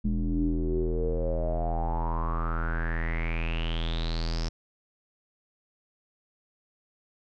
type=tone with low-pass filter sweep; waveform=square; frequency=41.2 Hz; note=E1; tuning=in tune; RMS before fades=-28 dBFS; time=0.04-4.49 s; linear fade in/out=10 ms; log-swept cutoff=220 to 5400 Hz; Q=9.5; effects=none